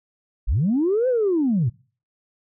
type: linear two-way sweep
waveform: sine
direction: up then down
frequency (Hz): 33.52 to 523.3 to 100.8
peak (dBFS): -16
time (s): 0.47-1.7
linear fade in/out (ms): 20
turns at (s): 1.08
effects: noise-tail reverb RT60 0.4 s tail -24 dB re dry + tanh soft clip ceiling -13 dBFS